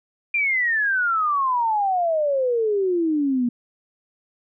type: exponential sweep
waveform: sine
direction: down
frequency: 2413 to 236.2 Hz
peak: -18 dBFS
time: 0.34-3.49 s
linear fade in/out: 5 ms
effects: none